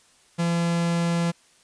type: tone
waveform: 45% pulse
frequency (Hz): 170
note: F3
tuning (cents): -46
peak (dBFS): -21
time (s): 0.38-1.32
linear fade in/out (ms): 20
effects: white hiss -58 dBFS RMS until 1.63 s + resampled to 22050 Hz